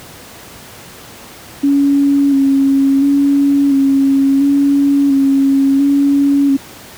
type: tone with vibrato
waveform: sine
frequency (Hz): 277.2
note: C#4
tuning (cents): 0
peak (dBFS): -8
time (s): 1.63-6.57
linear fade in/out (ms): 10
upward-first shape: square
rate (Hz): 0.72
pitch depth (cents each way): 24
effects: pink hiss -35 dBFS RMS until 6.97 s + high-pass 80 Hz 12 dB/octave